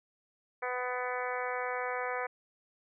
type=harmonic tone; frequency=249.6 Hz; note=B3; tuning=19 cents sharp; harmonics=2 / 3 / 4 / 5 / 6 / 7 / 8 / 9; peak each=-37 / -39 / -40 / -41 / -42 / -42 / -43 / -44 dBFS; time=0.62-2.27 s; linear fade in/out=10 ms; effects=none